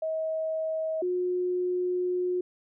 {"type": "tone pair in turn", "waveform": "sine", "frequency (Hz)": [637, 360.9], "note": ["D#5", "F#4"], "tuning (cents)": [41, -43], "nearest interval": "minor seventh", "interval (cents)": 984, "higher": "first", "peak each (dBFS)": [-27, -25], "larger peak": "second", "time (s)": [[0.02, 1.02], [1.02, 2.41]], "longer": "second", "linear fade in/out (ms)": 5, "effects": []}